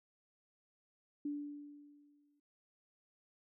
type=tone with exponential decay; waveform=sine; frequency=290.9 Hz; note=D4; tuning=16 cents flat; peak=-35 dBFS; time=1.25-2.4 s; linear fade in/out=5 ms; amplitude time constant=250 ms; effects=none